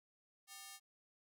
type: ring-modulated tone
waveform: 5% pulse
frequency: 995 Hz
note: B5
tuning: 13 cents sharp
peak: -36 dBFS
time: 0.47-0.8 s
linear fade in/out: 50 ms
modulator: 213 Hz
effects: none